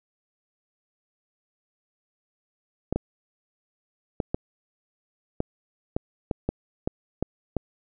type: clicks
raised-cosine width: 2 ms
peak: -11 dBFS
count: 11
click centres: 2.926 / 2.96 / 4.202 / 4.345 / 5.404 / 5.965 / 6.312 / 6.49 / 6.875 / 7.226 / 7.567 s
effects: none